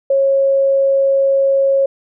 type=tone; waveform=sine; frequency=546 Hz; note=C#5; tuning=26 cents flat; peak=-10 dBFS; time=0.1-1.86 s; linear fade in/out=5 ms; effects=none